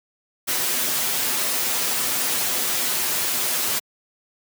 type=noise with comb filter; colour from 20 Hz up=white; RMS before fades=-23 dBFS; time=0.47-3.8 s; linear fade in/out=20 ms; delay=8 ms; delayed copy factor=+0.7; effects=high-pass 150 Hz 12 dB/octave